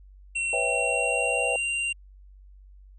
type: tone with pitch glide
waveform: square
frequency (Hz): 2723 to 2772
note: F7 to F7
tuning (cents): -44 to -14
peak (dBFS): -26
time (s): 0.35-1.93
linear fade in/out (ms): 10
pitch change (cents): +30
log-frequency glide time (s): 0.51-1.67
type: chord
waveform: sine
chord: C# half-diminished seventh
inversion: third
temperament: equal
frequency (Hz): 493.9 / 554.4 / 659.3 / 784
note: B4 / C#5 / E5 / G5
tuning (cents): 0 / 0 / 0 / 0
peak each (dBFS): -30 / -31 / -31 / -32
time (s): 0.53-1.56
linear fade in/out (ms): 2
effects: added 48 Hz sine -47 dBFS peak until 2.98 s + resampled to 24000 Hz